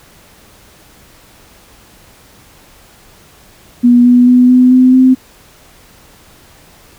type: tone with pitch steps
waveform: sine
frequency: 242.5 / 245.6 / 248.7 / 251.9 / 255.1 / 258.4 Hz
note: B3 / B3 / B3 / B3 / C4 / C4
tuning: -31 / -9 / +12 / +34 / -44 / -21 cents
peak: -3 dBFS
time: 3.83-5.15 s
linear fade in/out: 20 ms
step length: 220 ms
effects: pink hiss -43 dBFS RMS until 6.98 s